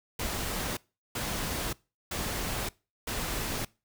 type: noise bursts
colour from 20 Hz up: pink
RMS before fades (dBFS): -33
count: 4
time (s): 0.19-3.65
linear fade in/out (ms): 5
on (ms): 580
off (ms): 380
effects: noise-tail reverb RT60 0.3 s tail -23 dB re dry